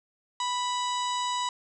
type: harmonic tone with a mistuned harmonic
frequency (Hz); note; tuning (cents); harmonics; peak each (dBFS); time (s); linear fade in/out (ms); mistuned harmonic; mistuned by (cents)
987.8; B5; 0; 1 / 2 / 3 / 4 / 5 / 6 / 7 / 8; -28 / -41 / -38 / -36 / -44 / -48 / -42 / -42; 0.4-1.49; 2; 4; -36
effects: none